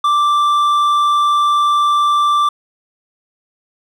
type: tone with hard clipping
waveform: triangle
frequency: 1174.7 Hz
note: D6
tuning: in tune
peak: -12 dBFS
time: 0.04-2.49 s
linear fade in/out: 5 ms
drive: 9 dB
effects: none